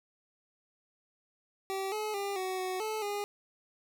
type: tone with pitch steps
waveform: 25% pulse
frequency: 386.3 / 427.6 / 399.7 / 374 / 371.2 / 434.1 / 409.2 Hz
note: G4 / A4 / G4 / F#4 / F#4 / A4 / G#4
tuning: -25 / -49 / +34 / +19 / +6 / -23 / -26 cents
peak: -29 dBFS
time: 1.7-3.24 s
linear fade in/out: 0 ms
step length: 220 ms
effects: none